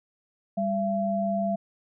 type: tone pair together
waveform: sine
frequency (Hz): 198.4 / 676.5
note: G3 / E5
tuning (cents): +21 / +45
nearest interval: octave + major sixth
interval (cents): 2124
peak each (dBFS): -27 / -26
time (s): 0.57-1.56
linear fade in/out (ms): 10
effects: none